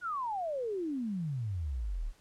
sine exponential sweep, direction down, 1491 to 32.7 Hz, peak -32 dBFS, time 0.01-2.13 s, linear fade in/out 50 ms, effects pink hiss -64 dBFS RMS until 2.2 s + low-pass 10000 Hz 12 dB/octave

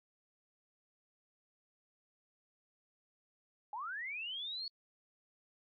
sine linear sweep, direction up, 799 to 4435 Hz, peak -39 dBFS, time 3.73-4.68 s, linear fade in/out 2 ms, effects AAC 48 kbps

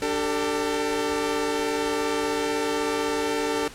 sawtooth chord, D suspended fourth, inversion none, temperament equal with one note detuned, 293.7 / 392 / 448.5 Hz, D4 / G4 / A4, 0 / 0 / +33 cents, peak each -25 / -27 / -22 dBFS, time 0.02-3.68 s, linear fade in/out 2 ms, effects pink hiss -43 dBFS RMS until 3.74 s + low-pass 10000 Hz 12 dB/octave

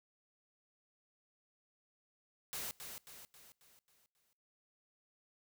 white noise with echo, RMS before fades -42 dBFS, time 2.53-2.71 s, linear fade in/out 0 ms, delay 270 ms, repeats 6, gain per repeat -6 dB, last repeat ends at 4.33 s, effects noise-tail reverb RT60 0.9 s tail -24 dB re dry

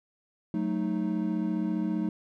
triangle chord, D# diminished, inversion first, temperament equal, 185 / 220 / 311.1 Hz, F#3 / A3 / D#4, 0 / 0 / 0 cents, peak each -29 dBFS, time 0.54-2.09 s, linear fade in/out 2 ms, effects none

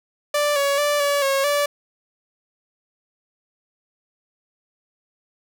sawtooth tone with pitch steps, 587 / 562 / 585 / 571 / 546 / 579 Hz, D5 / C#5 / D5 / D5 / C#5 / D5, -1 / +24 / -7 / -49 / -26 / -25 cents, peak -14 dBFS, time 0.34-1.66 s, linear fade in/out 5 ms, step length 220 ms, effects none

